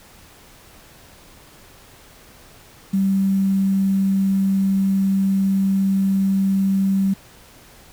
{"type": "tone with quantisation", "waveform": "sine", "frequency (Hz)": 194.1, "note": "G3", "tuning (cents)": -17, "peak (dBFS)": -15, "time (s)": [2.93, 7.14], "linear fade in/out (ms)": 10, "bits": 7, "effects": ["pink hiss -47 dBFS RMS until 7.92 s"]}